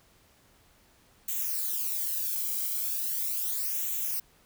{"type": "noise with flanger", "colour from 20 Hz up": "violet", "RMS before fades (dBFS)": -31, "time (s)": [1.28, 4.2], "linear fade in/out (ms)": 5, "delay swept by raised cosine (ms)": [0.2, 1.13], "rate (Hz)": 0.38, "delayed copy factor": -0.75, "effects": ["pink hiss -62 dBFS RMS until 4.45 s"]}